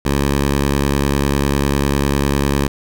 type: tone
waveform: 10% pulse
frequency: 70 Hz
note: C#2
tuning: 18 cents sharp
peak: -6 dBFS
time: 0.05-2.68 s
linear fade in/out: 5 ms
effects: none